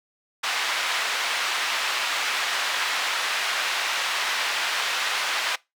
white band-pass noise, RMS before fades -26 dBFS, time 0.43-5.56 s, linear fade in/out 10 ms, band 900 to 3100 Hz, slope 12 dB/octave, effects noise-tail reverb RT60 0.2 s tail -21 dB re dry

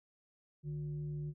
sine tone with frequency modulation, 149.4 Hz, D3, 30 cents sharp, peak -37 dBFS, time 0.63-1.34 s, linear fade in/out 50 ms, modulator 211 Hz, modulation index 0.34, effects none

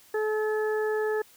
harmonic tone, 430 Hz, A4, 40 cents flat, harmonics 1 / 2 / 3 / 4, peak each -25 / -36 / -41 / -35 dBFS, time 0.14-1.22 s, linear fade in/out 5 ms, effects white hiss -56 dBFS RMS until 1.36 s

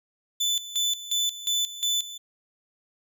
30% pulse tone with tremolo, 3503 Hz, A7, 8 cents flat, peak -20 dBFS, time 0.4-2.18 s, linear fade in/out 10 ms, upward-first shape square, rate 2.8 Hz, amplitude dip 80%, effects none

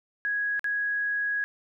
sine tone with dropouts, 1661.2 Hz, G#6, in tune, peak -25 dBFS, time 0.25-1.44 s, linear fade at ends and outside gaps 0 ms, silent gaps 0.594-0.643 s, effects none

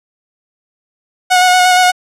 sawtooth tone with vibrato, 730 Hz, F#5, 24 cents flat, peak -3 dBFS, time 1.3-1.92 s, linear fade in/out 20 ms, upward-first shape square, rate 8.5 Hz, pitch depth 15 cents each way, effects low-pass 10000 Hz 12 dB/octave

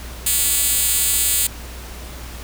5% pulse tone with high-pass filter, 283.8 Hz, C#4, 41 cents sharp, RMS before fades -18 dBFS, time 0.26-1.47 s, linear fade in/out 5 ms, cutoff 7700 Hz, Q 0.76, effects added 60 Hz sine -33 dBFS peak until 2.43 s + pink hiss -37 dBFS RMS until 2.43 s

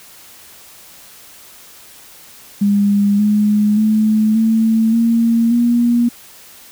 sine tone with pitch steps, 202.6 / 209.3 / 216.1 / 223.2 / 230.6 / 238.2 Hz, G#3 / G#3 / A3 / A3 / A#3 / A#3, -43 / +14 / -31 / +25 / -19 / +38 cents, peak -10 dBFS, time 2.61-6.09 s, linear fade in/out 10 ms, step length 580 ms, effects white hiss -41 dBFS RMS until 6.71 s

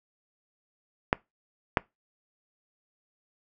clicks, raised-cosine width 0.5 ms, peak -5 dBFS, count 2, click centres 1.129 / 1.772 s, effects noise-tail reverb RT60 0.2 s tail -23 dB re dry

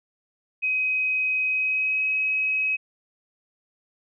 sine tone with pitch glide, 2525 to 2547 Hz, D#7 to D#7, +25 to +40 cents, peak -21 dBFS, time 0.62-2.77 s, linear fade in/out 20 ms, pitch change +15 cents, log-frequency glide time 1.48-2.05 s, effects none

